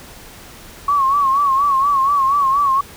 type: tone with vibrato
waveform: sine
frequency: 1108.7 Hz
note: C#6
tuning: in tune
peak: -12 dBFS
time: 0.88-2.81 s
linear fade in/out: 5 ms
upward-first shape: sine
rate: 4.2 Hz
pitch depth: 81 cents each way
effects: pink hiss -39 dBFS RMS until 2.96 s